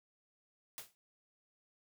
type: noise with exponential decay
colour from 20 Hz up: white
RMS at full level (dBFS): -42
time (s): 0.78-0.95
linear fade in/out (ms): 0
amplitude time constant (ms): 35
effects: none